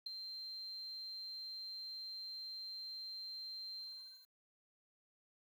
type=tone with ADSR envelope; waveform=sine; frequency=4149 Hz; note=C8; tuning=15 cents flat; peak=-36 dBFS; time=0.06-4.29 s; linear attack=7 ms; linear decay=9 ms; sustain=-8 dB; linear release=510 ms; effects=tanh soft clip ceiling -35 dBFS + 11-bit